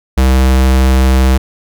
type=tone; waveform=square; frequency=65.2 Hz; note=C2; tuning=5 cents flat; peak=-7 dBFS; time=0.17-1.38 s; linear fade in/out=10 ms; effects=none